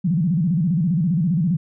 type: tone with vibrato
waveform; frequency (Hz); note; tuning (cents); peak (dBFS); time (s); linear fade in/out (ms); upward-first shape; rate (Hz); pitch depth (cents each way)
sine; 168.7; E3; +40; -16; 0.04-1.57; 10; square; 15; 170
effects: none